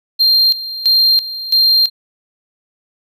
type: tone with tremolo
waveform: triangle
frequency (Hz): 4186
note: C8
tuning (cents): 0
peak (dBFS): -7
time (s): 0.19-1.9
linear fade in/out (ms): 20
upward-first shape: square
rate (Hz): 1.5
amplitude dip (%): 80
effects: none